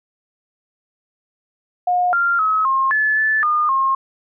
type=tone with pitch steps; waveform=sine; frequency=718 / 1389 / 1281 / 1068 / 1728 / 1745 / 1217 / 1072 Hz; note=F5 / F6 / E6 / C6 / A6 / A6 / D#6 / C6; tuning=+48 / -10 / -50 / +35 / -32 / -15 / -39 / +42 cents; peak=-14 dBFS; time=1.87-3.95 s; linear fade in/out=5 ms; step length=260 ms; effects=none